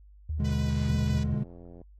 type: tone with pitch glide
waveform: sine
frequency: 77 to 79.44 Hz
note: D#2 to D#2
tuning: -17 to +37 cents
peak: -28 dBFS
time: 0.29-1.34 s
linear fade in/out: 5 ms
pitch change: +54 cents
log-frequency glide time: 0.58-1.2 s
type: chord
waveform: triangle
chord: G# diminished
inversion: first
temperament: equal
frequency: 123.47 / 146.83 / 207.7 Hz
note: B2 / D3 / G#3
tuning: 0 / 0 / 0 cents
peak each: -29 dBFS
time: 0.39-1.44 s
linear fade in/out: 10 ms
type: tone with vibrato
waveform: 5% pulse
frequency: 493.9 Hz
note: B4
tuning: in tune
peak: -32 dBFS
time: 0.44-1.24 s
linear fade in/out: 10 ms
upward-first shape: sine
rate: 6.3 Hz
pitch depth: 16 cents each way
type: click train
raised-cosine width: 2 ms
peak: -35 dBFS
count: 50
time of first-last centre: 1.25-1.815 s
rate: 86.7 Hz
effects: added 50 Hz sine -50 dBFS peak until 1.99 s + AAC 32 kbps